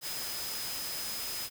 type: tone in noise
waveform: sine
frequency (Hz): 5050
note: D#8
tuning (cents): +25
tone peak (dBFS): -40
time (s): 0.01-1.5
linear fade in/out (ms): 50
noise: white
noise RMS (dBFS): -38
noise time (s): 0.01-1.5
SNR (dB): -5
effects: none